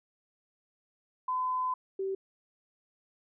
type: tone pair in turn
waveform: sine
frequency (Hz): 1016 / 385.7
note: B5 / G4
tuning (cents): +49 / -28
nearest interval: octave + perfect fourth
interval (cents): 1677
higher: first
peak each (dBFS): -28 / -30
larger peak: first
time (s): 1.28-1.74 / 1.99-2.15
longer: first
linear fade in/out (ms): 5
effects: none